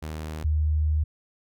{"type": "tone pair in turn", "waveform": ["sawtooth", "sine"], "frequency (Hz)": [77.78, 76.62], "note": ["D#2", "D#2"], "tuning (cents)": [0, -26], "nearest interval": "unison", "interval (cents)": 26, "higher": "first", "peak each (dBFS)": [-28, -20], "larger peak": "second", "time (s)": [[0.02, 0.44], [0.44, 1.04]], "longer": "second", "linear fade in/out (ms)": 10, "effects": []}